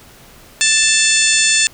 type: harmonic tone with a mistuned harmonic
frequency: 882 Hz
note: A5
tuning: 4 cents sharp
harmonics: 2 / 3 / 4 / 5 / 6 / 7 / 8 / 9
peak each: -20 / -17 / -19 / -21 / -22 / -22 / -17 / -19 dBFS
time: 0.61-1.67 s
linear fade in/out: 0 ms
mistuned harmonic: 9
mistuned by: +47 cents
effects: pink hiss -43 dBFS RMS until 1.73 s